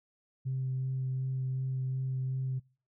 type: tone with vibrato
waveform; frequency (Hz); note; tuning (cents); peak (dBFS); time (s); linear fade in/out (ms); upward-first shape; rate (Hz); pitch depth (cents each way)
sine; 130.81; C3; 0; -29; 0.45-2.6; 20; sine; 2.7; 10
effects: noise-tail reverb RT60 0.4 s tail -25 dB re dry + tanh soft clip ceiling -26 dBFS